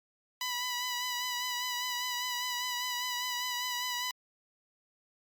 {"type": "tone with vibrato", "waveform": "10% pulse", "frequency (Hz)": 987.8, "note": "B5", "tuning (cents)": 0, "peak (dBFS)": -24, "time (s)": [0.41, 4.11], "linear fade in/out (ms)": 2, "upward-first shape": "sine", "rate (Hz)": 5, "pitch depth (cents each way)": 28, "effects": ["Opus 48 kbps"]}